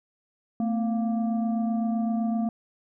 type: tone with frequency modulation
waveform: sine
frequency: 223.1 Hz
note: A3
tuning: 24 cents sharp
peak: -23 dBFS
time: 0.6-2.49 s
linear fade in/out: 2 ms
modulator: 474 Hz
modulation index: 0.62
effects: none